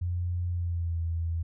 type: tone with pitch glide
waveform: sine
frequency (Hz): 88.1 to 83.16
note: F2 to E2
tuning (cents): +16 to +16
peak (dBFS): -27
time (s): 0.01-1.43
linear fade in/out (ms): 10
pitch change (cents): -100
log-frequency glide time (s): 0.49-1
effects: none